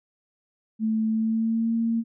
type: tone with pitch glide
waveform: sine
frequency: 220 to 228.8 Hz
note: A3 to A#3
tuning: 0 to -32 cents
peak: -21 dBFS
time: 0.79-2.04 s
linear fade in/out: 50 ms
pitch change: +68 cents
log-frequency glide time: 1.08-1.74 s
effects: none